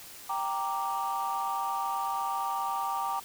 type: chord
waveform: sine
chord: G minor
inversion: none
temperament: equal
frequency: 784 / 932.3 / 1174.7 Hz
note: G5 / Bb5 / D6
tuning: 0 / 0 / 0 cents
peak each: -32 dBFS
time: 0.29-3.2 s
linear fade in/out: 10 ms
effects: tanh soft clip ceiling -23 dBFS + white hiss -47 dBFS RMS until 3.24 s